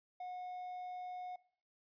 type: tone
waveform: triangle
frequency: 727 Hz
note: F#5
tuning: 31 cents flat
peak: -40 dBFS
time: 0.2-1.36 s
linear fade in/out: 5 ms
effects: noise-tail reverb RT60 0.6 s tail -21 dB re dry + resampled to 11025 Hz